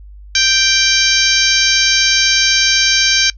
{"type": "harmonic tone", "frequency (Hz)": 784, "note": "G5", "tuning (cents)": 0, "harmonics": [2, 3, 4, 5, 6, 7, 8], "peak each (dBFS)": [-18, -18, -18, -18, -18, -18, -18], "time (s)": [0.35, 3.3], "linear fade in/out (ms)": 2, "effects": ["noise-tail reverb RT60 0.1 s tail -22 dB re dry", "added 50 Hz sine -33 dBFS peak until 3.37 s"]}